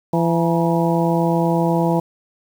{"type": "harmonic tone with a mistuned harmonic", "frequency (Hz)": 168.1, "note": "E3", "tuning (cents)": 34, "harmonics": [1, 2, 3, 4, 5, 6], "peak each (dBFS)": [-18, -21, -23, -24, -25, -26], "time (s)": [0.13, 2], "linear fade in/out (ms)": 5, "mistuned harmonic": 6, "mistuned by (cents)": -86, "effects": ["7-bit"]}